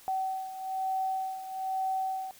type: beating tone pair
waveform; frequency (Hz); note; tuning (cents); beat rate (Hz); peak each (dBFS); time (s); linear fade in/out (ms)
sine; 761 / 762.1; F#5 / G5; +48 / -49; 1.1; -31 / -36; 0.08-2.31; 0
effects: white hiss -55 dBFS RMS until 2.39 s